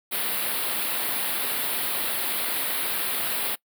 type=band-stop noise; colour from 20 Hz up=white; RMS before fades=-27 dBFS; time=0.11-3.56 s; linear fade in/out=20 ms; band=4400 to 9400 Hz; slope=48 dB/octave; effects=noise-tail reverb RT60 0.1 s tail -23 dB re dry + high-pass 200 Hz 12 dB/octave